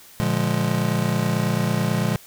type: chord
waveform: square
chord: Bb dominant seventh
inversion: none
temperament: just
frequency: 116.54 / 145.68 / 174.81 / 209.8 Hz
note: Bb2 / D3 / F3 / Ab3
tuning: 0 / -14 / +2 / +18 cents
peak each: -26 dBFS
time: 0.2-2.16 s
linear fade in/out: 0 ms
effects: white hiss -47 dBFS RMS until 2.26 s